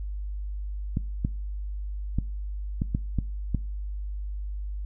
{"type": "clicks", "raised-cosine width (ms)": 5, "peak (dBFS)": -13, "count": 7, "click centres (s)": [0.971, 1.249, 2.186, 2.819, 2.949, 3.187, 3.547], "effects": ["noise-tail reverb RT60 0.4 s tail -22 dB re dry", "added 50 Hz sine -30 dBFS peak until 4.85 s"]}